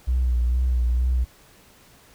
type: tone with vibrato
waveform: triangle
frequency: 61.5 Hz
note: B1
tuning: 7 cents flat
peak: -14 dBFS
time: 0.07-1.25 s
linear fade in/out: 20 ms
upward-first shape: sine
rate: 2.2 Hz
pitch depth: 49 cents each way
effects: tanh soft clip ceiling -16 dBFS + pink hiss -53 dBFS RMS until 2.14 s